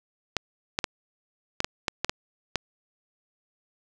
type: clicks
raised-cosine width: 0.2 ms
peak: -7 dBFS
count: 9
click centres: 0.367 / 0.789 / 0.842 / 1.604 / 1.645 / 1.882 / 2.046 / 2.095 / 2.557 s
effects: none